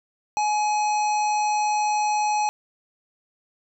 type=harmonic tone; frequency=843 Hz; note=G#5; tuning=26 cents sharp; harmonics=1 / 3 / 5 / 7 / 9; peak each=-20 / -32 / -38 / -35 / -41 dBFS; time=0.37-2.49 s; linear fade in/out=0 ms; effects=none